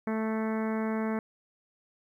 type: harmonic tone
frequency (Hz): 220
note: A3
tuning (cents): 0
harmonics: 1 / 2 / 3 / 4 / 5 / 6 / 7 / 8 / 9 / 10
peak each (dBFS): -29 / -35 / -39 / -41 / -43 / -45 / -46 / -47 / -48 / -49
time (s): 0.07-1.19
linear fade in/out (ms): 2
effects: 11-bit